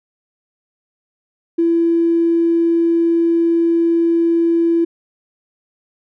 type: tone with tanh clipping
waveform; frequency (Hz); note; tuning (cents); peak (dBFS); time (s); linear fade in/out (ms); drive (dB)
triangle; 335.3; E4; +30; -11; 1.58-4.85; 10; 2
effects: none